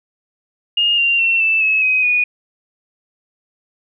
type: tone with pitch steps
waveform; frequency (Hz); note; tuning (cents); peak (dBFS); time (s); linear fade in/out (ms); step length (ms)
sine; 2840 / 2774 / 2709 / 2645 / 2583 / 2523 / 2464; F7 / F7 / E7 / E7 / E7 / D#7 / D#7; +28 / -12 / +47 / +5 / -36 / +23 / -17; -12; 0.77-2.24; 5; 210
effects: none